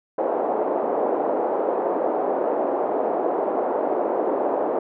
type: band-pass noise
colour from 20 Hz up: white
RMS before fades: -23 dBFS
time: 0.18-4.79 s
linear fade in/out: 5 ms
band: 320 to 740 Hz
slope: 24 dB/octave
effects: none